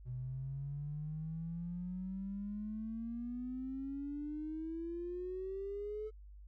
triangle exponential sweep, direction up, 123.2 to 434.9 Hz, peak -35 dBFS, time 0.05-6.11 s, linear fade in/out 50 ms, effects tanh soft clip ceiling -37 dBFS + added 50 Hz sine -51 dBFS peak until 6.47 s

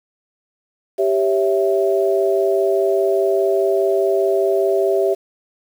sine chord, C# diminished, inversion second, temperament equal, 392 / 554.4 / 659.3 Hz, G4 / C#5 / E5, 0 / 0 / 0 cents, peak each -16 / -22 / -19 dBFS, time 0.98-5.15 s, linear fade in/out 20 ms, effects 7-bit

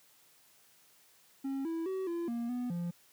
triangle tone with pitch steps, 271.4 / 328.8 / 379.2 / 340.4 / 235.1 / 246.1 / 173.1 Hz, C#4 / E4 / F#4 / F4 / A#3 / B3 / F3, -36 / -4 / +43 / -44 / +15 / -6 / -15 cents, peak -31 dBFS, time 1.44-2.91 s, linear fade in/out 10 ms, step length 210 ms, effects white hiss -64 dBFS RMS until 3.12 s + high-pass 80 Hz 12 dB/octave

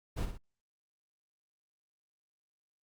brown noise with echo, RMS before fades -32 dBFS, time 0.16-0.26 s, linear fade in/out 20 ms, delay 60 ms, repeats 2, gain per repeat -7 dB, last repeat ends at 0.38 s, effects Opus 48 kbps

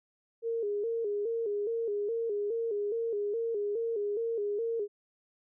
sine tone with vibrato, 434.6 Hz, A4, 21 cents flat, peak -29 dBFS, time 0.42-4.88 s, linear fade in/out 50 ms, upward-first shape square, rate 2.4 Hz, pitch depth 98 cents each way, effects none

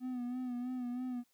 triangle tone with vibrato, 248.7 Hz, B3, 12 cents sharp, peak -34 dBFS, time 0-1.24 s, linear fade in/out 50 ms, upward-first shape sine, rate 3.1 Hz, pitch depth 46 cents each way, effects white hiss -75 dBFS RMS until 1.33 s

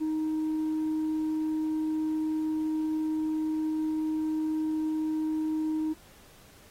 sine tone with tanh clipping, 312.3 Hz, D#4, 7 cents sharp, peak -27 dBFS, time 0-5.94 s, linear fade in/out 20 ms, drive 1 dB, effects pink hiss -56 dBFS RMS until 6.7 s + AAC 48 kbps

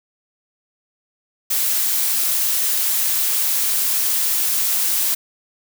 blue noise, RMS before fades -19 dBFS, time 1.5-5.15 s, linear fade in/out 10 ms, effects none

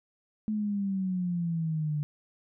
sine exponential sweep, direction down, 216.7 to 146.83 Hz, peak -27 dBFS, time 0.48-2.03 s, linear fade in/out 0 ms, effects none

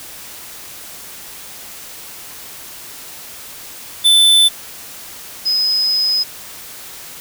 square / sine tone pair in turn, 3520 / 5055 Hz, A7 / D#8, 0 / +27 cents, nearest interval tritone, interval 627 cents, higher second, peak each -8 / -13 dBFS, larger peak first, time 4.04-4.49 / 5.45-6.24 s, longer second, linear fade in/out 20 ms, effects white hiss -34 dBFS RMS until 7.2 s

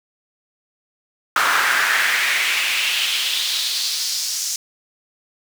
brown noise with high-pass filter sweep, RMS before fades -20 dBFS, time 1.36-4.56 s, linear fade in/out 2 ms, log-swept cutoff 1300 to 6100 Hz, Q 2.7, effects none

